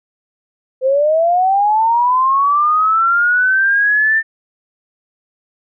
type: linear sweep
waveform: sine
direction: up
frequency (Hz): 509 to 1799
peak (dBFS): -10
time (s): 0.81-4.23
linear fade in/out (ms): 50
effects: none